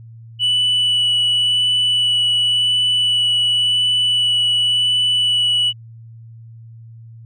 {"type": "tone with vibrato", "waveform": "sine", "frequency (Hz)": 2960, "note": "F#7", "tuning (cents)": 0, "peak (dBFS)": -11, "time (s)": [0.39, 5.73], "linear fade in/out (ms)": 50, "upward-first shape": "sine", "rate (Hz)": 0.92, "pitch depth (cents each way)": 9, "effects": ["tanh soft clip ceiling -12 dBFS", "added 114 Hz sine -36 dBFS peak until 7.25 s"]}